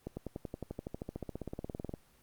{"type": "accelerating click train", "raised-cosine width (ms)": 2, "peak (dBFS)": -25, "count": 28, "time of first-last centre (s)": [0.07, 1.939], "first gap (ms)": 100, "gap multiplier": 0.97, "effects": ["pink hiss -66 dBFS RMS until 2.22 s", "Opus 24 kbps"]}